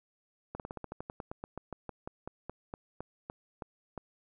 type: slowing click train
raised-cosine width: 1 ms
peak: -25 dBFS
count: 23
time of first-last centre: 0.55-3.977 s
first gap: 48 ms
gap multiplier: 1.1
effects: none